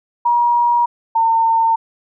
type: tone pair in turn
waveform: sine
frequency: 954 / 907.1 Hz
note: A#5 / A#5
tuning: +40 / -47 cents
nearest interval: minor second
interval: 87 cents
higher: first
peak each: -11 dBFS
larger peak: neither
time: 0.25-0.86 / 1.15-1.76 s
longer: neither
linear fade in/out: 10 ms
effects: none